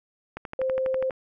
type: click train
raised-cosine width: 0.5 ms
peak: -19 dBFS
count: 10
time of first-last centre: 0.37-1.108 s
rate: 12.2 Hz
type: tone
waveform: sine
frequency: 523 Hz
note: C5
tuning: 1 cent flat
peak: -23 dBFS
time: 0.59-1.1 s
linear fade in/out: 2 ms
effects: none

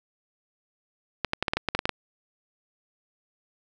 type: clicks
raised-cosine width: 0.3 ms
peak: -8 dBFS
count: 11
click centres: 1.247 / 1.334 / 1.426 / 1.482 / 1.535 / 1.57 / 1.687 / 1.75 / 1.791 / 1.855 / 1.893 s
effects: none

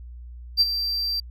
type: tone with ADSR envelope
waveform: triangle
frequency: 4700 Hz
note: D8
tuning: 1 cent sharp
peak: -10 dBFS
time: 0.57-1.2 s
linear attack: 40 ms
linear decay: 31 ms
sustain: -12 dB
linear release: 3 ms
effects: tanh soft clip ceiling -10 dBFS + added 60 Hz sine -37 dBFS peak until 1.3 s

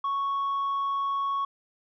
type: tone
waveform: sine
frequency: 1108.7 Hz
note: C#6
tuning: in tune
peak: -23 dBFS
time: 0.04-1.45 s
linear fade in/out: 5 ms
effects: tanh soft clip ceiling -24 dBFS

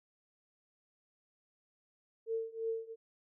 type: tone with tremolo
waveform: sine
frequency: 451.1 Hz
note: A4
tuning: 43 cents sharp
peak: -31 dBFS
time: 2.26-2.96 s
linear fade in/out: 50 ms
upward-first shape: triangle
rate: 2.9 Hz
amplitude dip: 95%
effects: none

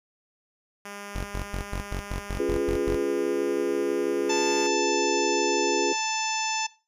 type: tone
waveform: 5% pulse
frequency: 202.6 Hz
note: G#3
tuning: 43 cents flat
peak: -26 dBFS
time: 0.85-4.67 s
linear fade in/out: 5 ms
type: tone bursts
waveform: sawtooth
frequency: 46 Hz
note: F#1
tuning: 9 cents flat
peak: -24 dBFS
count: 10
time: 1.15-2.96 s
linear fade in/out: 0 ms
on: 91 ms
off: 100 ms
type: chord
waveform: sine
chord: C# dominant seventh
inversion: none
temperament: equal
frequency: 277.2 / 349.2 / 415.3 / 493.9 Hz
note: C#4 / E#4 / G#4 / B4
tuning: 0 / 0 / 0 / 0 cents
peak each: -32 / -27 / -27 / -31 dBFS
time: 2.39-5.93 s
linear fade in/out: 5 ms
type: harmonic tone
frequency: 880 Hz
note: A5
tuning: in tune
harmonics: 1 / 2 / 3 / 4 / 5 / 6 / 7 / 8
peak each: -29 / -38 / -32 / -36 / -42 / -35 / -34 / -37 dBFS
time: 4.29-6.67 s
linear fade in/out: 10 ms
effects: noise-tail reverb RT60 0.3 s tail -18 dB re dry + resampled to 32000 Hz

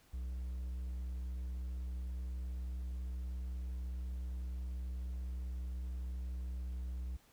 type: tone with hard clipping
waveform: triangle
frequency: 62.9 Hz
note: B1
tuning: 32 cents sharp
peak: -39 dBFS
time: 0.13-7.17 s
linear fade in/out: 10 ms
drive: 6 dB
effects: pink hiss -67 dBFS RMS until 7.32 s

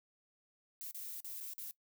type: noise with dropouts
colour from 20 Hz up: violet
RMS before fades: -45 dBFS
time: 0.81-1.71 s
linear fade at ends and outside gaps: 0 ms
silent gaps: 0.911-0.946 / 1.204-1.245 / 1.403-1.409 / 1.535-1.58 s
effects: noise-tail reverb RT60 0.1 s tail -20 dB re dry

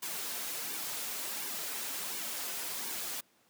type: noise with flanger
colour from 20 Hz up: white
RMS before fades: -38 dBFS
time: 0.02-3.21 s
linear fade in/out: 10 ms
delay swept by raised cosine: 1.5 to 6.4 ms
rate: 1.4 Hz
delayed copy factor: -0.65
effects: pink hiss -68 dBFS RMS until 3.49 s + high-pass 200 Hz 12 dB/octave

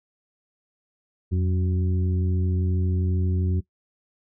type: harmonic tone with a mistuned harmonic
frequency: 92.5 Hz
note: F#2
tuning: in tune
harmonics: 1 / 2 / 3 / 4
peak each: -21 / -29 / -36 / -35 dBFS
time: 1.31-3.61 s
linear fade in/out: 20 ms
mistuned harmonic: 1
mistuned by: -99 cents
effects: noise-tail reverb RT60 0.1 s tail -18 dB re dry

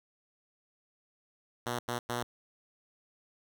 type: tone bursts at uneven times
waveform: 5% pulse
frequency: 120.5 Hz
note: B2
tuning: 42 cents flat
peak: -21 dBFS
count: 3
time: 1.66-1.79 / 1.88-1.99 / 2.09-2.23 s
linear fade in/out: 5 ms
effects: none

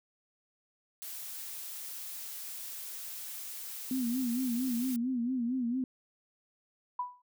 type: noise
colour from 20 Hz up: blue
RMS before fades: -42 dBFS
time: 1.02-4.96 s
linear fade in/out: 0 ms
type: tone with vibrato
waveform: sine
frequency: 246.9 Hz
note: B3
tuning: in tune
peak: -29 dBFS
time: 3.91-5.84 s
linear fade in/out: 2 ms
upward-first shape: sine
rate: 4.4 Hz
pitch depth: 110 cents each way
type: tone with exponential decay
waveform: sine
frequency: 987.8 Hz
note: B5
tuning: in tune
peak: -28 dBFS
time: 6.99-7.22 s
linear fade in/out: 5 ms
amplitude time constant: 50 ms
effects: none

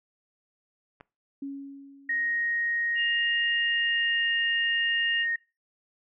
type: clicks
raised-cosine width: 0.5 ms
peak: -40 / -30 dBFS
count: 2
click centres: 1.002 / 1.009 s
type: tone with exponential decay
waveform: sine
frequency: 277.2 Hz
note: C#4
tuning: in tune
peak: -31 dBFS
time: 1.42-2.71 s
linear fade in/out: 5 ms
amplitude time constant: 280 ms
type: tone with pitch glide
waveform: sine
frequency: 1872 to 1855.9 Hz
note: A#6 to A#6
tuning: +7 to -8 cents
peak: -25 dBFS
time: 2.09-5.36 s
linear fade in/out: 5 ms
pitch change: -15 cents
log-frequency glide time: 3.52-4.34 s
type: tone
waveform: sine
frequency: 2820 Hz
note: F7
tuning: 16 cents sharp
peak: -27 dBFS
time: 2.95-5.26 s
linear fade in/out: 50 ms
effects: noise-tail reverb RT60 0.3 s tail -23 dB re dry

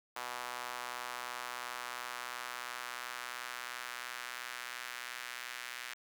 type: tone with high-pass filter sweep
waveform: sawtooth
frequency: 122.9 Hz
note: B2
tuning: 8 cents flat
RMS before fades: -43 dBFS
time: 0.16-5.94 s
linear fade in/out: 5 ms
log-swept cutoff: 960 to 1800 Hz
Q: 1.5
effects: none

